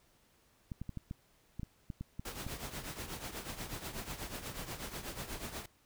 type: clicks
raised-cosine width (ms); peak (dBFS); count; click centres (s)
5; -28; 11; 0.718 / 0.816 / 0.893 / 0.973 / 1.111 / 1.596 / 1.632 / 1.902 / 2.01 / 2.195 / 2.466
type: noise with tremolo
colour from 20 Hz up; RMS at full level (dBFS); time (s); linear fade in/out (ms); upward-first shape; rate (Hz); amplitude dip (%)
pink; -40; 2.25-5.66; 5; triangle; 8.2; 75
effects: pink hiss -69 dBFS RMS until 5.85 s